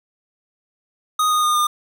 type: tone with pitch steps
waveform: square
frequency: 1244.5 / 1233.1 / 1221.7 / 1210.5 Hz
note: D#6 / D#6 / D#6 / D#6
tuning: 0 / -16 / -32 / -48 cents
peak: -16 dBFS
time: 1.19-1.67 s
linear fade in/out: 5 ms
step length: 120 ms
effects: none